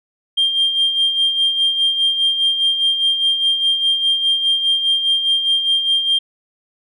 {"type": "tone with tremolo", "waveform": "sine", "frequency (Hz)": 3193, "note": "G7", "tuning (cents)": 31, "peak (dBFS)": -10, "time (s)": [0.37, 6.19], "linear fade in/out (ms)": 10, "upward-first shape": "sine", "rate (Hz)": 4.9, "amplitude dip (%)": 60, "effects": ["tanh soft clip ceiling -9 dBFS"]}